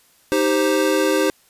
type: chord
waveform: square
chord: C minor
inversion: first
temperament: equal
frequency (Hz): 311.1 / 392 / 523.3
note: Eb4 / G4 / C5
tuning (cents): 0 / 0 / 0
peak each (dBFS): -21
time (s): 0.32-1.3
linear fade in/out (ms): 0
effects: white hiss -56 dBFS RMS until 1.49 s + resampled to 32000 Hz